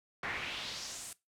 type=noise with band-pass filter sweep; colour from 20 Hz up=brown; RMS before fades=-41 dBFS; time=0.23-1.13 s; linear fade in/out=2 ms; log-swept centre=1700 to 9600 Hz; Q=2.4; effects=noise-tail reverb RT60 0.2 s tail -19 dB re dry